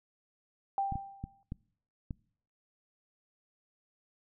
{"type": "tone with exponential decay", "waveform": "sine", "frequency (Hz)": 788, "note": "G5", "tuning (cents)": 9, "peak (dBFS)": -26, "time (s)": [0.78, 1.43], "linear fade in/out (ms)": 1, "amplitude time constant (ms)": 140}
{"type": "clicks", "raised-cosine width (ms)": 5, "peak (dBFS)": -25, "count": 5, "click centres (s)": [0.923, 0.956, 1.24, 1.521, 2.108]}
{"effects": ["noise-tail reverb RT60 0.6 s tail -25 dB re dry"]}